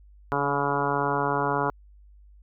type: harmonic tone with a mistuned harmonic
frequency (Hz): 141.7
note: C#3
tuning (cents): +38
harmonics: 1 / 2 / 3 / 4 / 5 / 6 / 7 / 8 / 9 / 10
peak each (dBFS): -33 / -33 / -30 / -34 / -32 / -31 / -29 / -33 / -34 / -33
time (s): 0.32-1.7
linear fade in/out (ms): 0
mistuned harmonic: 2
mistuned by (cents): +19
effects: added 50 Hz sine -49 dBFS peak until 2.42 s